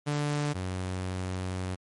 sawtooth tone pair in turn, 146.83 / 92.5 Hz, D3 / F#2, 0 / 0 cents, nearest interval minor sixth, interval 800 cents, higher first, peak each -23 / -27 dBFS, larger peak first, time 0.06-0.54 / 0.54-1.76 s, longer second, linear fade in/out 20 ms, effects MP3 48 kbps

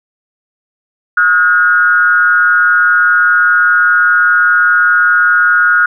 sine tone with frequency modulation, 1440 Hz, F#6, 47 cents flat, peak -6 dBFS, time 1.17-5.86 s, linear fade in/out 5 ms, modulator 165 Hz, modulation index 0.71, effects none

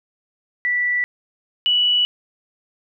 sine tone pair in turn, 1963 / 2949 Hz, B6 / F#7, -11 / -6 cents, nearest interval perfect fifth, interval 705 cents, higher second, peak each -17 / -14 dBFS, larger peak second, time 0.65-1.04 / 1.66-2.05 s, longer neither, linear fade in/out 0 ms, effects none

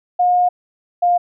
sine tone pair in turn, 717 / 705.1 Hz, F5 / F5, +45 / +16 cents, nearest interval unison, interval 29 cents, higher first, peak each -11 dBFS, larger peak neither, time 0.19-0.49 / 1.02-1.18 s, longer first, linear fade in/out 10 ms, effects none

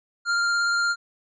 square tone with vibrato, 1396.9 Hz, F6, in tune, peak -21 dBFS, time 0.25-0.96 s, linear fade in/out 50 ms, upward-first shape sine, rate 17 Hz, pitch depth 9 cents each way, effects resampled to 16000 Hz

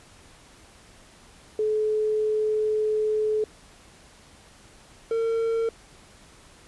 sine / triangle tone pair in turn, 429.5 / 455 Hz, A4 / A#4, -42 / -42 cents, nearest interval minor second, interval 100 cents, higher second, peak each -21 / -20 dBFS, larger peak second, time 1.59-3.44 / 5.11-5.69 s, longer first, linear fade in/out 2 ms, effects pink hiss -52 dBFS RMS until 6.67 s + resampled to 24000 Hz

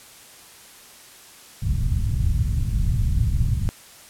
white low-pass noise, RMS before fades -21 dBFS, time 1.62-3.69 s, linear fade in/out 0 ms, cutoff 120 Hz, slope 24 dB/octave, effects white hiss -46 dBFS RMS until 4.09 s + low-pass 12000 Hz 12 dB/octave

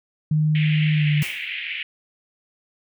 sine tone with pitch glide, 153.6 to 149.49 Hz, D#3 to D3, -22 to +31 cents, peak -16 dBFS, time 0.31-1.23 s, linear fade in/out 5 ms, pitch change -47 cents, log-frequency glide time 0.94-1.08 s
pink band-pass noise, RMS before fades -30 dBFS, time 0.55-1.83 s, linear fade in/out 2 ms, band 2000 to 3000 Hz, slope 48 dB/octave
white noise with exponential decay, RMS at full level -31 dBFS, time 1.22-1.54 s, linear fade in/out 0 ms, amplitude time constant 68 ms
effects none

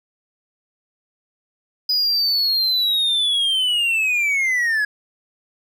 triangle linear sweep, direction down, 4978 to 1661.2 Hz, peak -15 dBFS, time 1.89-4.85 s, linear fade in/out 5 ms, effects none

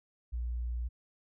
sine tone, 59.7 Hz, A#1, 42 cents sharp, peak -32 dBFS, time 0.32-0.89 s, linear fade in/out 20 ms, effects none

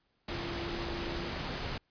sine tone in noise, 343 Hz, F4, 31 cents flat, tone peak -40 dBFS, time 0.31-1.3 s, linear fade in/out 5 ms, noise pink, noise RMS -37 dBFS, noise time 0.28-1.78 s, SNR -6 dB, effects pink hiss -75 dBFS RMS until 1.9 s + resampled to 11025 Hz

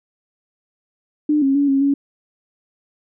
sine tone with pitch steps, 299.6 / 272 / 284 / 272.8 / 280.1 Hz, D4 / C#4 / C#4 / C#4 / C#4, +35 / -33 / +42 / -28 / +18 cents, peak -13 dBFS, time 1.29-1.94 s, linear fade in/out 5 ms, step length 130 ms, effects none

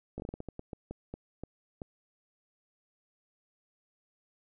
slowing click train, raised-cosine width 2 ms, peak -26 dBFS, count 14, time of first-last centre 0.18-1.818 s, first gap 18 ms, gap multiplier 1.29, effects none

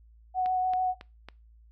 sine tone with vibrato, 740 Hz, F#5, in tune, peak -24 dBFS, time 0.34-0.95 s, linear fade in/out 50 ms, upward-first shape sine, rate 6.8 Hz, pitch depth 11 cents each way
click train, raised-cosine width 0.3 ms, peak -26 dBFS, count 4, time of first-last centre 0.46-1.286 s, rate 3.63 Hz
effects noise-tail reverb RT60 0.3 s tail -23 dB re dry + added 56 Hz sine -53 dBFS peak until 1.71 s

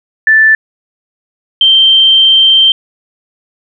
sine tone pair in turn, 1760 / 3136 Hz, A6 / G7, 0 / 0 cents, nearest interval minor seventh, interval 1000 cents, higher second, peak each -3 dBFS, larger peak neither, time 0.27-0.55 / 1.61-2.72 s, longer second, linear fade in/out 2 ms, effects none

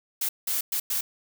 blue noise bursts at uneven times, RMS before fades -27 dBFS, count 4, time 0.21-0.29 / 0.47-0.61 / 0.72-0.8 / 0.9-1.01 s, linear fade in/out 5 ms, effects none

